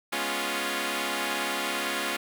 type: chord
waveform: 5% pulse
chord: C# dominant seventh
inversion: second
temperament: equal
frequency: 207.7 / 246.9 / 277.2 / 349.2 Hz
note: G#3 / B3 / C#4 / E#4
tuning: 0 / 0 / 0 / 0 cents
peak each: -24 / -25 / -21 / -20 dBFS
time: 0.12-2.17 s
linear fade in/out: 10 ms
effects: none